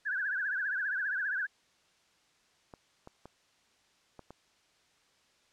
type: tone with vibrato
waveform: sine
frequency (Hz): 1589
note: G6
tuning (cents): +23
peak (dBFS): -30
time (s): 0.05-1.47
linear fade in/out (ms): 20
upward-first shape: triangle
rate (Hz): 15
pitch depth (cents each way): 160
type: clicks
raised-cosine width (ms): 1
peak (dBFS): -33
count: 5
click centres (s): 2.738 / 3.074 / 3.256 / 4.193 / 4.306
effects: white hiss -68 dBFS RMS until 5.52 s + low-pass 6000 Hz 12 dB/octave